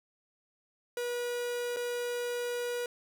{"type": "tone with dropouts", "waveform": "45% pulse", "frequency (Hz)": 484.1, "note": "B4", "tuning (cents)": -35, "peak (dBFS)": -32, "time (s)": [0.97, 2.86], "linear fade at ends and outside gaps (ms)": 2, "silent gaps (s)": [1.763, 1.768], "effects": []}